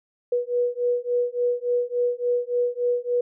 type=beating tone pair; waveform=sine; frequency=485.3 / 488.8 Hz; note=B4 / B4; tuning=-30 / -18 cents; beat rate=3.5 Hz; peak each=-24 dBFS; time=0.32-3.21 s; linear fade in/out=5 ms; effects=none